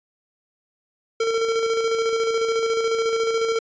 square tone with tremolo, 453.4 Hz, A#4, 48 cents flat, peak -19 dBFS, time 1.2-3.59 s, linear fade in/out 5 ms, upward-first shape square, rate 14 Hz, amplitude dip 35%, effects resampled to 16000 Hz

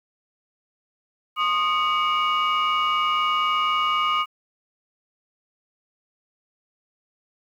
sine tone cluster, 1071 / 1235 / 2251 / 2868 Hz, C6 / D#6 / C#7 / F7, +40 / -13 / +26 / +45 cents, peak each -27 / -20 / -28 / -27 dBFS, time 1.36-4.26 s, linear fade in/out 50 ms, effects tanh soft clip ceiling -13 dBFS + 9-bit

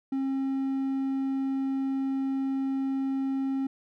triangle tone with hard clipping, 269.1 Hz, C4, 49 cents sharp, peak -27 dBFS, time 0.12-3.67 s, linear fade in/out 5 ms, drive 6 dB, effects none

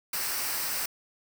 white noise with comb filter, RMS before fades -31 dBFS, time 0.13-0.86 s, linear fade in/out 5 ms, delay 0.29 ms, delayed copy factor -0.5, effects none

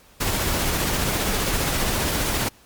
pink noise with tremolo, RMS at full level -22 dBFS, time 0.2-2.49 s, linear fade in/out 10 ms, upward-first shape sine, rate 15 Hz, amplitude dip 25%, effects pink hiss -53 dBFS RMS until 2.65 s + Opus 48 kbps

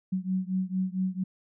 sine beating tone pair, 185 / 189.4 Hz, F#3 / F#3, 0 / +41 cents, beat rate 4.4 Hz, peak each -29 / -30 dBFS, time 0.12-1.24 s, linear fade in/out 10 ms, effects none

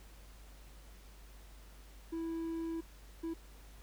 triangle tone bursts at uneven times, 328.9 Hz, E4, 4 cents flat, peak -34 dBFS, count 2, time 2.12-2.81 / 3.23-3.34 s, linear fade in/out 10 ms, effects added 50 Hz sine -53 dBFS peak until 3.82 s + pink hiss -61 dBFS RMS until 3.82 s

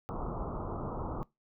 pink low-pass noise, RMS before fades -37 dBFS, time 0.09-1.23 s, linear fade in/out 0 ms, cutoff 1300 Hz, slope 96 dB/octave, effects noise-tail reverb RT60 0.2 s tail -22 dB re dry

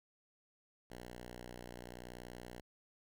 5% pulse tone, 60.7 Hz, B1, 29 cents flat, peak -37 dBFS, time 0.9-2.61 s, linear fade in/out 5 ms, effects none

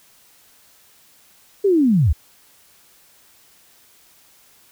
sine linear sweep, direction down, 415.3 to 58.27 Hz, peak -12 dBFS, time 1.64-2.13 s, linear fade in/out 10 ms, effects white hiss -53 dBFS RMS until 4.71 s

